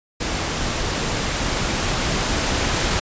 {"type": "noise with level ramp", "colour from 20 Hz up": "pink", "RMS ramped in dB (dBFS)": [-24, -20], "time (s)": [0.2, 3], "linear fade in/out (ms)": 10, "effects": ["resampled to 16000 Hz"]}